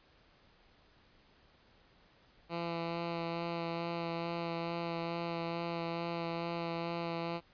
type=tone with vibrato; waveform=10% pulse; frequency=168.7 Hz; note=E3; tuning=40 cents sharp; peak=-27 dBFS; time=2.49-7.41 s; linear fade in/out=50 ms; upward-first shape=sine; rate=2.3 Hz; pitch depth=12 cents each way; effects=pink hiss -65 dBFS RMS until 7.53 s + resampled to 11025 Hz